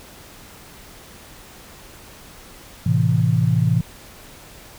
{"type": "chord", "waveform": "sine", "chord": "A minor", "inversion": "none", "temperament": "equal", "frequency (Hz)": [110, 130.81, 164.81], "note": ["A2", "C3", "E3"], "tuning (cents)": [0, 0, 0], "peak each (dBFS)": -19, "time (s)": [2.86, 3.81], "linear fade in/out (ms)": 5, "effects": ["pink hiss -43 dBFS RMS until 4.78 s"]}